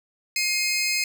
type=tone pair together; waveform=20% pulse; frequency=2128 / 2520 Hz; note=C7 / D#7; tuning=+29 / +21 cents; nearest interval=minor third; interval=292 cents; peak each=-20 dBFS; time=0.36-1.04 s; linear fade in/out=2 ms; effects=none